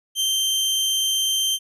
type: tone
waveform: sawtooth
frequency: 3136 Hz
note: G7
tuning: in tune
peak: -16 dBFS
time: 0.15-1.59 s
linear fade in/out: 50 ms
effects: resampled to 32000 Hz